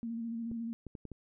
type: tone with vibrato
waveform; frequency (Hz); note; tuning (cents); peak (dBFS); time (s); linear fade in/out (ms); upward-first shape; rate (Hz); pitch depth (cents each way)
sine; 230.3; A#3; -21; -35; 0.03-0.73; 0; square; 14; 24
type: clicks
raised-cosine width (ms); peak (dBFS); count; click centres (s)
3; -31; 5; 0.515 / 0.867 / 0.952 / 1.053 / 1.117
effects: none